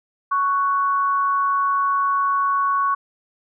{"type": "tone pair together", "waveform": "sine", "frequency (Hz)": [1112, 1484.3], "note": ["C#6", "F#6"], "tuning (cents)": [5, 5], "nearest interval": "perfect fourth", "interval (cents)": 500, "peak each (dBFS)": [-17, -28], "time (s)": [0.31, 2.95], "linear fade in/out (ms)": 10, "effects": []}